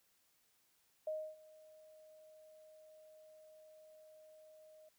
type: tone with ADSR envelope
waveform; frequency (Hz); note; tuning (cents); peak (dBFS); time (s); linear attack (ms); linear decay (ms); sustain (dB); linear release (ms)
sine; 622.3; D#5; 0; -36; 1.07-4.89; 4; 280; -22; 6
effects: white hiss -75 dBFS RMS until 4.98 s